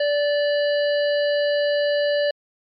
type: harmonic tone with a mistuned harmonic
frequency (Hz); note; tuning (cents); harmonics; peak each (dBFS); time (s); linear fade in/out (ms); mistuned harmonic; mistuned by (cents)
582; D5; -16; 1 / 3 / 5 / 7 / 8; -18 / -28 / -32 / -35 / -36; 0-2.31; 5; 5; +15
effects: MP3 64 kbps